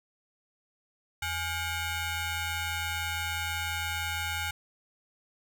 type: ring-modulated tone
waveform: 15% pulse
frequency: 751 Hz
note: F#5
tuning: 26 cents sharp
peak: -21 dBFS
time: 1.22-4.51 s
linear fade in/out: 5 ms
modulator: 668 Hz
effects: none